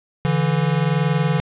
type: tone pair together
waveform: square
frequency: 144 / 164.81 Hz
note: D3 / E3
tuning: -34 / 0 cents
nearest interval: major second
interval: 234 cents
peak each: -20 dBFS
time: 0.25-1.4 s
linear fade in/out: 0 ms
effects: resampled to 8000 Hz + 8-bit